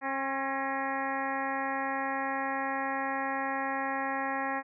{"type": "harmonic tone with a mistuned harmonic", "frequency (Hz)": 270, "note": "C#4", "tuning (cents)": -45, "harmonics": [1, 2, 3, 4, 5, 6, 7, 8, 9], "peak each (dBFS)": [-38, -39, -34, -37, -43, -40, -37, -45, -48], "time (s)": [0.01, 4.63], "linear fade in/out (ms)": 50, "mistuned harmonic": 6, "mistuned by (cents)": 45, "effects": []}